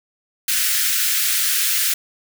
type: high-pass noise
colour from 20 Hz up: white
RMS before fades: -19 dBFS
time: 0.48-1.94 s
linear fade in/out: 5 ms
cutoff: 1400 Hz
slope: 48 dB/octave
effects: none